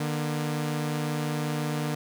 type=tone pair together; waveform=sawtooth; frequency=150 / 237.8 Hz; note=D3 / A#3; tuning=+37 / +35 cents; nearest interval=minor sixth; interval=798 cents; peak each=-24 / -30 dBFS; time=0-1.95 s; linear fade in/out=5 ms; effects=none